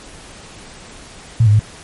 sine tone with pitch steps, 114.6 / 104 / 107.1 Hz, A#2 / G#2 / A2, -29 / +3 / -46 cents, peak -7 dBFS, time 1.4-1.595 s, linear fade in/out 5 ms, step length 65 ms, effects pink hiss -38 dBFS RMS until 1.83 s + MP3 48 kbps

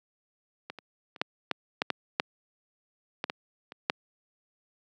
clicks, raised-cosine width 0.3 ms, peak -21 / -27 / -29 / -9 / -10 / -8 / -10 / -7 / -13 / -15 / -26 / -7 dBFS, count 12, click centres 0.7 / 0.787 / 1.162 / 1.215 / 1.513 / 1.819 / 1.903 / 2.199 / 3.241 / 3.299 / 3.721 / 3.899 s, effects high-pass 200 Hz 12 dB/octave

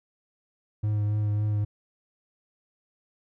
triangle tone with vibrato, 105 Hz, G#2, 19 cents sharp, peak -21 dBFS, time 0.83-1.65 s, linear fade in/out 10 ms, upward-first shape triangle, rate 3.6 Hz, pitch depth 23 cents each way, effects none

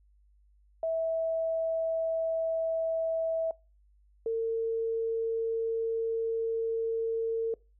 sine tone pair in turn, 652 / 453.4 Hz, E5 / A#4, -19 / -48 cents, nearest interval tritone, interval 629 cents, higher first, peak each -27 / -27 dBFS, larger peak neither, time 0.83-3.51 / 4.26-7.54 s, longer second, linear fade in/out 2 ms, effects noise-tail reverb RT60 0.3 s tail -24 dB re dry + added 50 Hz sine -60 dBFS peak until 7.79 s

